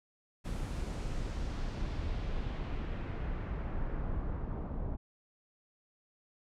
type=noise with low-pass filter sweep; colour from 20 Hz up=brown; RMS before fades=-36 dBFS; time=0.44-4.97 s; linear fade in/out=20 ms; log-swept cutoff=11000 to 840 Hz; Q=1.1; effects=none